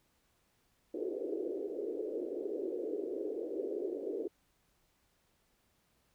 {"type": "band-pass noise", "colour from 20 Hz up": "white", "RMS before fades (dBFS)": -38, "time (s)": [0.94, 4.28], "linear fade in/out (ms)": 5, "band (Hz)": [320, 480], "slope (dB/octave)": 48, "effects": ["pink hiss -74 dBFS RMS until 6.14 s"]}